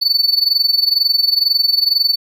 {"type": "tone with amplitude modulation", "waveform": "triangle", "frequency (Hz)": 4490, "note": "C#8", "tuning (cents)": 21, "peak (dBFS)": -7, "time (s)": [0.01, 2.16], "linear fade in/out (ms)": 20, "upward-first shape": "sine", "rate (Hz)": 22.1, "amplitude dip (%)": 85, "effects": []}